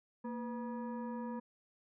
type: tone with frequency modulation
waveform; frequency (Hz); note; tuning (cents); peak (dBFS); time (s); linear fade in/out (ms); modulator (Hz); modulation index
sine; 231.5; A#3; -12; -38; 0.24-1.4; 10; 729; 0.85
effects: none